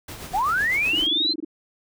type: noise with tremolo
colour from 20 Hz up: pink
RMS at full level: -35 dBFS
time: 0.08-1.07 s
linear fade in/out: 5 ms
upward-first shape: triangle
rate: 7.9 Hz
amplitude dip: 55%
type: linear sweep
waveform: sine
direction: up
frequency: 691 to 4186 Hz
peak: -19 dBFS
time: 0.33-1.34 s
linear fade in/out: 20 ms
type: tone bursts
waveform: sine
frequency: 314.1 Hz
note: D#4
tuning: 16 cents sharp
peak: -26 dBFS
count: 12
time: 0.93-1.448 s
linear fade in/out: 5 ms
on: 23 ms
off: 22 ms
effects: none